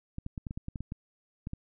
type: clicks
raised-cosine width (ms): 5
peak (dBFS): -24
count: 12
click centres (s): 0.184 / 0.264 / 0.378 / 0.468 / 0.509 / 0.575 / 0.684 / 0.758 / 0.806 / 0.921 / 1.471 / 1.534
effects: none